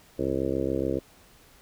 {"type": "harmonic tone", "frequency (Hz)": 67, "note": "C2", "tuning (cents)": 42, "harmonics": [1, 2, 3, 4, 5, 6, 7, 8, 9], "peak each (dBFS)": [-37, -36, -39, -32, -30, -33, -32, -33, -41], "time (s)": [0.18, 1], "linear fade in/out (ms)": 20, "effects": ["pink hiss -56 dBFS RMS until 1.61 s"]}